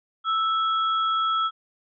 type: tone pair together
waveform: sine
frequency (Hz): 1318.5 / 3320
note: E6 / G#7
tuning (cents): 0 / -1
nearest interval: octave + major third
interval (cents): 1599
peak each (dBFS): -21 / -30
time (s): 0.24-1.51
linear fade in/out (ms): 50
effects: none